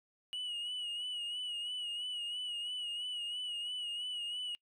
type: tone with vibrato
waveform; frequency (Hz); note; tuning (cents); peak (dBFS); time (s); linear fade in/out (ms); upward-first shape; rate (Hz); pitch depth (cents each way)
sine; 2915; F#7; -26; -34; 0.33-4.55; 0; sine; 3; 47
effects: noise-tail reverb RT60 0.1 s tail -26 dB re dry + tanh soft clip ceiling -36 dBFS

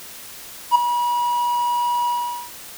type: tone with ADSR envelope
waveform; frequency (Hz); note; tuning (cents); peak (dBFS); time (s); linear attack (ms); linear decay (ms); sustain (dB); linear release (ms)
triangle; 965; B5; -40; -5; 0.71-2.51; 43; 7; -11; 430
effects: white hiss -38 dBFS RMS until 2.77 s

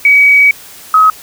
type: tone pair in turn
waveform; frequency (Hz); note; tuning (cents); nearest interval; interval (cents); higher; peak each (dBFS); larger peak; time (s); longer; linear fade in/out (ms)
sine; 2268 / 1272.9; C#7 / D#6; +39 / +39; minor seventh; 1000; first; -3; neither; 0.05-0.51 / 0.94-1.1; first; 2
effects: white hiss -34 dBFS RMS until 1.22 s

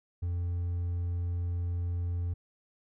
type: tone with hard clipping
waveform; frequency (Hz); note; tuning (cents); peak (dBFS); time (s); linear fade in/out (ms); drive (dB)
triangle; 87.31; F2; 0; -30; 0.22-2.34; 10; 5
effects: none

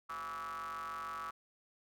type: ring-modulated tone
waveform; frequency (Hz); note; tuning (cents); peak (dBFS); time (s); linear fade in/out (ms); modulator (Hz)
square; 77.7; D#2; -2; -38; 0.09-1.31; 10; 1220
effects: none

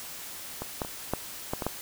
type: clicks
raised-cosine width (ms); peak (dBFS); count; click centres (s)
1; -19 / -15 / -23 / -12 / -14 / -17 / -13; 7; 0.62 / 0.818 / 0.849 / 1.136 / 1.535 / 1.622 / 1.666
effects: white hiss -41 dBFS RMS until 1.81 s

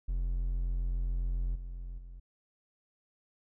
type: tone with level steps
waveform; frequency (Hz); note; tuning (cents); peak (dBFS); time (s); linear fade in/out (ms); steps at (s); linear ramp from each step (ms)
triangle; 43.65; F1; 0; -27 / -36 / -42; 0.08-2.2; 10; 1.55 / 1.98; 5
effects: none

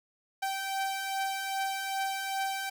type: beating tone pair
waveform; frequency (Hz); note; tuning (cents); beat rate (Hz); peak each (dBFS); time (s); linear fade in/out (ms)
sawtooth; 775 / 777.5; G5 / G5; -20 / -14; 2.5; -34 / -28; 0.42-2.7; 10
effects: none

